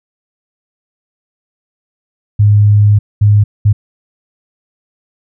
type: tone bursts at uneven times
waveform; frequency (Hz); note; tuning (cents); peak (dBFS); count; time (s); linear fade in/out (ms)
sine; 103.83; G#2; 0; -4; 3; 2.39-2.99 / 3.21-3.44 / 3.65-3.73; 10
effects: none